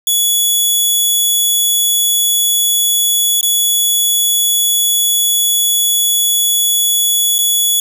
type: tone with dropouts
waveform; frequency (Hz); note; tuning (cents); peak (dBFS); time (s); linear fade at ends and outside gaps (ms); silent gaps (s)
10% pulse; 3400; G#7; +40; -3; 0.07-7.8; 2; 3.411-3.429 / 7.383-7.388
effects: none